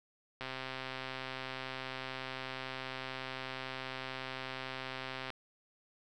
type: click train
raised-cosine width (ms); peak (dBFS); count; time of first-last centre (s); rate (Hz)
0.3; -24; 642; 0.41-5.303; 131
effects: none